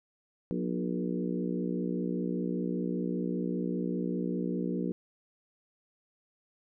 harmonic tone with a mistuned harmonic, 60 Hz, B1, 49 cents flat, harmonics 3 / 4 / 5 / 6 / 7 / 8, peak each -33 / -35 / -37 / -39 / -40 / -41 dBFS, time 0.51-4.92 s, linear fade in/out 0 ms, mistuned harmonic 5, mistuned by +29 cents, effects none

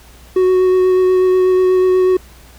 triangle tone with vibrato, 370 Hz, F#4, in tune, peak -7 dBFS, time 0.36-2.17 s, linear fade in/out 5 ms, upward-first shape sine, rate 8.2 Hz, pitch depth 11 cents each way, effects added 60 Hz sine -41 dBFS peak until 2.58 s + pink hiss -44 dBFS RMS until 2.58 s

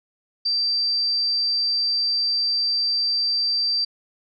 sine tone, 4685 Hz, D8, 5 cents flat, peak -19 dBFS, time 0.45-3.85 s, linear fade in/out 10 ms, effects none

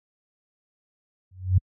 sine tone with exponential growth, 92.5 Hz, F#2, in tune, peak -11 dBFS, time 1.31-1.58 s, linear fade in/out 5 ms, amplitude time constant 57 ms, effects high-pass 60 Hz 12 dB/octave

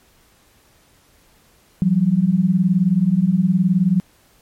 sine beating tone pair, 170.6 / 189.6 Hz, F3 / F#3, -40 / +43 cents, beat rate 19 Hz, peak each -17 / -15 dBFS, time 1.82-4 s, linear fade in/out 0 ms, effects pink hiss -55 dBFS RMS until 4.41 s + MP3 64 kbps

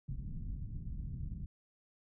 pink low-pass noise, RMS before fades -41 dBFS, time 0.08-1.46 s, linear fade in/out 5 ms, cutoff 180 Hz, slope 24 dB/octave, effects none

